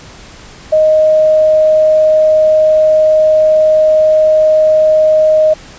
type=tone; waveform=sine; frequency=622.3 Hz; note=D#5; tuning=in tune; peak=-5 dBFS; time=0.72-5.54 s; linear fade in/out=10 ms; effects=pink hiss -35 dBFS RMS until 5.78 s + resampled to 16000 Hz